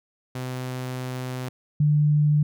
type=tone pair in turn; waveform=sawtooth / sine; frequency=127.6 / 148.96 Hz; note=C3 / D3; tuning=-43 / +25 cents; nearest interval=minor third; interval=268 cents; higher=second; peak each=-25 / -16 dBFS; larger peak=second; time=0.35-1.49 / 1.8-2.43 s; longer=first; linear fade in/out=5 ms; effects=none